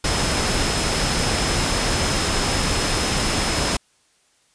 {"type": "tone in noise", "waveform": "sine", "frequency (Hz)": 5160, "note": "E8", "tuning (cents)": -38, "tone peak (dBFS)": -30, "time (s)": [0.04, 3.77], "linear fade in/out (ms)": 5, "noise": "pink", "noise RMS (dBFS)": -21, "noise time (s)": [0.04, 3.77], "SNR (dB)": -12, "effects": ["white hiss -61 dBFS RMS until 4.54 s", "resampled to 22050 Hz"]}